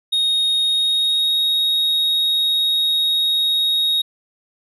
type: tone with pitch glide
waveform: triangle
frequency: 3729 to 3759 Hz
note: A#7 to A#7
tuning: 0 to +14 cents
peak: -14 dBFS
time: 0.12-4.02 s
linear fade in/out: 10 ms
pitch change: +14 cents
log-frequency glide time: 0.64-1.37 s
effects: none